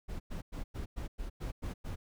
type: noise bursts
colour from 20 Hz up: brown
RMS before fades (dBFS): -38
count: 9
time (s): 0.08-1.96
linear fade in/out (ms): 20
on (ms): 120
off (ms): 100
effects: none